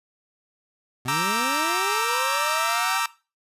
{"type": "linear sweep", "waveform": "25% pulse", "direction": "up", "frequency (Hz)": [119.6, 784], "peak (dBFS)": -26, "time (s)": [1.05, 3], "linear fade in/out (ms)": 5}
{"type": "chord", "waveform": "sawtooth", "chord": "E half-diminished seventh", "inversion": "second", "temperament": "equal", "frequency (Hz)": [932.3, 1174.7, 1318.5, 1568], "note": ["Bb5", "D6", "E6", "G6"], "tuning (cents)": [0, 0, 0, 0], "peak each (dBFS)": [-23, -25, -23, -29], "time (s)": [1.08, 3.06], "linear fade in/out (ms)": 2}
{"effects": ["noise-tail reverb RT60 0.3 s tail -18 dB re dry", "resampled to 32000 Hz"]}